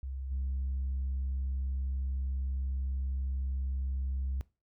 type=tone with level steps; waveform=sine; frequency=66.4 Hz; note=C2; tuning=26 cents sharp; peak=-35 / -29 dBFS; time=0.03-4.41 s; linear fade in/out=0 ms; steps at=0.3 s; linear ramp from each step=20 ms; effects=noise-tail reverb RT60 0.3 s tail -22 dB re dry + tanh soft clip ceiling -28 dBFS

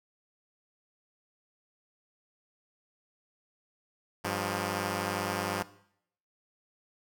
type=tone pair together; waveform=5% pulse; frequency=100 / 177.36 Hz; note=G2 / F3; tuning=+35 / +27 cents; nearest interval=minor seventh; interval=992 cents; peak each=-21 / -23 dBFS; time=4.24-5.63 s; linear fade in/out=10 ms; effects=noise-tail reverb RT60 0.7 s tail -18 dB re dry

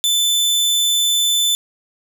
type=tone; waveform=sawtooth; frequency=3520 Hz; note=A7; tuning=in tune; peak=-11 dBFS; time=0.04-1.55 s; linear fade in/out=0 ms; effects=none

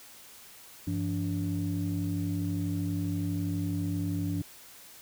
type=tone cluster; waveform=sine; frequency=98.3 / 170.6 / 288.7 Hz; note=G2 / F3 / D4; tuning=+5 / -40 / -30 cents; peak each=-31 / -32 / -32 dBFS; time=0.87-4.42 s; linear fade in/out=5 ms; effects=tanh soft clip ceiling -22 dBFS + white hiss -51 dBFS RMS until 5.01 s

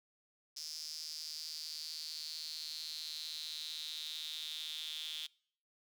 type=tone with high-pass filter sweep; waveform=sawtooth; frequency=155.56 Hz; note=D#3; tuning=in tune; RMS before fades=-44 dBFS; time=0.56-5.27 s; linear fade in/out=10 ms; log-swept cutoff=5200 to 3400 Hz; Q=7.6; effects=noise-tail reverb RT60 0.6 s tail -25 dB re dry

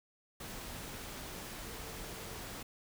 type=tone in noise; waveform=sine; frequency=450.5 Hz; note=A4; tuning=41 cents sharp; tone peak=-55 dBFS; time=1.65-2.4 s; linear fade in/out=5 ms; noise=pink; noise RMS=-45 dBFS; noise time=0.4-2.63 s; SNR=-13 dB; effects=none

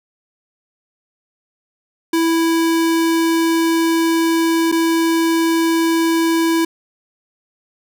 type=tone with dropouts; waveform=square; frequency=329.6 Hz; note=E4; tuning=in tune; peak=-14 dBFS; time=2.13-6.65 s; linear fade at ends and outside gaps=5 ms; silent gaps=4.717-4.723 s; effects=none

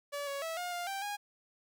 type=tone with pitch steps; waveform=sawtooth; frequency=573 / 559 / 652 / 712 / 702 / 784 / 820 Hz; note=D5 / C#5 / E5 / F5 / F5 / G5 / G#5; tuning=-43 / +14 / -19 / +33 / +9 / 0 / -22 cents; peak=-32 dBFS; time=0.12-1.17 s; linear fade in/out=20 ms; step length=150 ms; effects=none

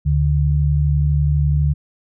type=tone pair together; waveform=sine; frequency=74 / 146.05 Hz; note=D2 / D3; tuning=+14 / -9 cents; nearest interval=octave; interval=1177 cents; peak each=-16 dBFS; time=0.05-1.74 s; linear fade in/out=20 ms; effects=none

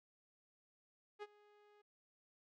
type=tone with ADSR envelope; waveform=sawtooth; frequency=415.3 Hz; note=G#4; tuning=in tune; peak=-40 dBFS; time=1.19-1.82 s; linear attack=35 ms; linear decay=37 ms; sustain=-22 dB; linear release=10 ms; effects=low-pass 3000 Hz 12 dB/octave

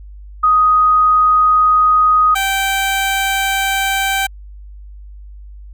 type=tone pair in turn; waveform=sine / 15% pulse; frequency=1249 / 778.7 Hz; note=D#6 / G5; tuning=+6 / -12 cents; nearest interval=minor sixth; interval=818 cents; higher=first; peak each=-8 dBFS; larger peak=neither; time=0.43-2.35 / 2.35-4.27 s; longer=neither; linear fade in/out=10 ms; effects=added 50 Hz sine -32 dBFS peak until 5.73 s

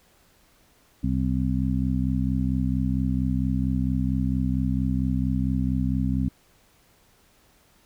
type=harmonic tone; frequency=64.4 Hz; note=C2; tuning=27 cents flat; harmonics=1 / 2 / 3 / 4; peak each=-27 / -27 / -27 / -27 dBFS; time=1.03-6.29 s; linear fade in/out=10 ms; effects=pink hiss -60 dBFS RMS until 7.85 s

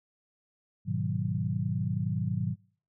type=chord; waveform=sine; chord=G# minor seventh; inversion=none; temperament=equal; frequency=103.83 / 123.47 / 155.56 / 185 Hz; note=G#2 / B2 / D#3 / F#3; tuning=0 / 0 / 0 / 0 cents; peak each=-33 dBFS; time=0.85-2.56 s; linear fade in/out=50 ms; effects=noise-tail reverb RT60 0.5 s tail -26 dB re dry

